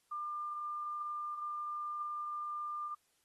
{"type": "tone", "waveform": "sine", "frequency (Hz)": 1198, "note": "D6", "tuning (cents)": 34, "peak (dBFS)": -37, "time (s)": [0.11, 2.95], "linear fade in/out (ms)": 10, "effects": ["white hiss -75 dBFS RMS until 3.24 s", "AAC 32 kbps"]}